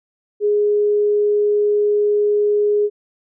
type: tone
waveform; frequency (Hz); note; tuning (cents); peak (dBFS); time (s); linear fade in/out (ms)
sine; 415.3; G#4; 0; -13; 0.4-2.9; 50
effects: none